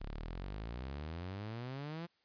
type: exponential sweep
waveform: sawtooth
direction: up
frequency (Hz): 33 to 174.61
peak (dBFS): -37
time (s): 0-2.07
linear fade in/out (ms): 20
effects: white hiss -75 dBFS RMS until 2.24 s + resampled to 11025 Hz